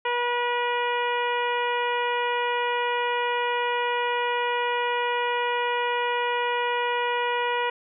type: harmonic tone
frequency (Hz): 483.9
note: B4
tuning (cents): -35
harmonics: 1 / 2 / 3 / 4 / 5 / 6 / 7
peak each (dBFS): -28 / -26 / -33 / -32 / -34 / -35 / -47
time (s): 0.05-7.7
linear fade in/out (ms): 5
effects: none